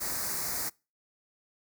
white band-stop noise, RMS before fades -33 dBFS, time 0-0.7 s, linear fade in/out 20 ms, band 2200 to 4300 Hz, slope 48 dB/octave, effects noise-tail reverb RT60 0.3 s tail -25 dB re dry

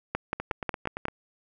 two click trains, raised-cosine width 0.5 ms, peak -17 / -12 dBFS, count 7 / 6, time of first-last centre 0.4-1.083 / 0.15-1.054 s, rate 8.78 / 5.53 Hz, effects none

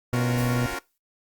10% pulse chord, Gb major seventh, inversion second, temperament equal with one note detuned, 277.2 / 349.2 / 368.7 / 466.2 Hz, Db4 / F4 / Gb4 / Bb4, 0 / 0 / -6 / 0 cents, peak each -27 dBFS, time 0.13-0.79 s, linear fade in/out 5 ms
harmonic tone, 122.6 Hz, B2, 12 cents flat, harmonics 1 / 2 / 3 / 4 / 5, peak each -24 / -27 / -36 / -34 / -38 dBFS, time 0.13-0.66 s, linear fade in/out 0 ms
brown noise, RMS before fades -41 dBFS, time 0.29-0.74 s, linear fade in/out 0 ms
blue noise with exponential decay, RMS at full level -37 dBFS, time 0.38-0.98 s, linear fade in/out 1 ms, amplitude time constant 130 ms
effects noise-tail reverb RT60 0.2 s tail -21 dB re dry + Opus 48 kbps

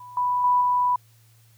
sine tone with level steps, 987.8 Hz, B5, in tune, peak -39 / -20 / -16 / -18 dBFS, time 0-0.96 s, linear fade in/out 5 ms, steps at 0.17 / 0.44 / 0.61 s, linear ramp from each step 2 ms, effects added 113 Hz sine -54 dBFS peak until 1.57 s + white hiss -61 dBFS RMS until 1.57 s

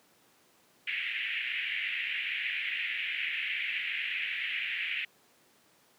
pink band-pass noise, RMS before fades -34 dBFS, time 0.87-5.05 s, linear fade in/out 5 ms, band 1900 to 2900 Hz, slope 48 dB/octave, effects pink hiss -64 dBFS RMS until 5.98 s + high-pass 200 Hz 12 dB/octave

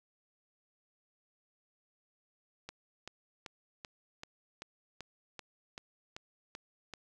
click train, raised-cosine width 0.2 ms, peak -26 dBFS, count 12, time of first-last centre 2.69-6.937 s, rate 2.59 Hz, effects none

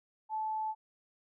sine tone, 870 Hz, A5, 20 cents flat, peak -32 dBFS, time 0.29-0.75 s, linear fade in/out 50 ms, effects none

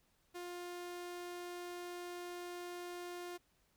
sawtooth tone, 352.9 Hz, F4, 18 cents sharp, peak -40 dBFS, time 0.34-3.38 s, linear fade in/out 20 ms, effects pink hiss -75 dBFS RMS until 3.76 s

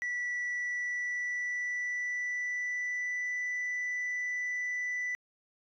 sine tone with pitch glide, 1956 to 1982.2 Hz, B6 to B6, -17 to +6 cents, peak -29 dBFS, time 0.02-5.15 s, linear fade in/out 0 ms, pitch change +23 cents, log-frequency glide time 0.46-3.36 s, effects tanh soft clip ceiling -30 dBFS

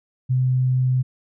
sine tone, 128.2 Hz, C3, 35 cents flat, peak -16 dBFS, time 0.29-1.03 s, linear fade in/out 20 ms, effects none

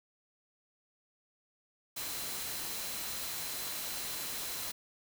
sine tone in noise, 4064 Hz, B7, 49 cents sharp, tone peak -47 dBFS, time 1.96-4.72 s, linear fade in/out 10 ms, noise white, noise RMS -39 dBFS, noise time 1.96-4.72 s, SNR -11 dB, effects none

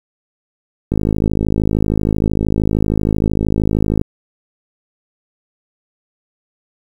click train, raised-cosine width 3 ms, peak -3 dBFS, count 165, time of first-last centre 0.92-4.014 s, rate 53 Hz, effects 7-bit

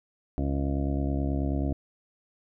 harmonic tone, 69.3 Hz, C#2, in tune, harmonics 1 / 2 / 3 / 4 / 5 / 7 / 8 / 9 / 10, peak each -28 / -32 / -37 / -31 / -38 / -44 / -47 / -40 / -43 dBFS, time 0.38-1.73 s, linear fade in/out 0 ms, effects none

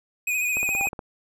square tone with vibrato, 2489 Hz, D#7, in tune, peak -23 dBFS, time 0.27-0.89 s, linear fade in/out 5 ms, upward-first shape sine, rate 14 Hz, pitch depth 39 cents each way
sine tone with exponential growth, 790 Hz, G5, 13 cents sharp, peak -25 dBFS, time 0.56-0.86 s, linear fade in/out 1 ms, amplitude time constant 65 ms
click train, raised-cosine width 1 ms, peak -20 dBFS, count 8, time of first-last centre 0.57-0.992 s, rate 16.6 Hz
effects none

